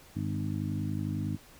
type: harmonic tone with a mistuned harmonic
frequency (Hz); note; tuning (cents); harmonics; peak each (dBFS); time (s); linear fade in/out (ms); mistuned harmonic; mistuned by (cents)
51; G#1; -31; 2 / 3 / 4 / 5 / 6; -34 / -36 / -37 / -38 / -39; 0.15-1.37; 20; 2; -41
effects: pink hiss -55 dBFS RMS until 1.59 s